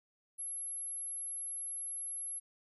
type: tone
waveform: sine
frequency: 11090 Hz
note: F9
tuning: 13 cents flat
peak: -38 dBFS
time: 0.38-2.4 s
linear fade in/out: 20 ms
effects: none